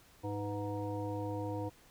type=harmonic tone with a mistuned harmonic; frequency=103.83 Hz; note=G#2; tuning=in tune; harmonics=1 / 3 / 5 / 7 / 9; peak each=-39 / -40 / -41 / -47 / -45 dBFS; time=0.23-1.7 s; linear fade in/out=20 ms; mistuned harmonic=5; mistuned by=-69 cents; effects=pink hiss -62 dBFS RMS until 1.9 s